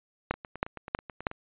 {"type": "two click trains", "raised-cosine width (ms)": 0.5, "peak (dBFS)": [-10, -24], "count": [4, 10], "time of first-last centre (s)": [[0.31, 1.268], [0.34, 1.314]], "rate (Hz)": [3.13, 9.24], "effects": ["resampled to 8000 Hz"]}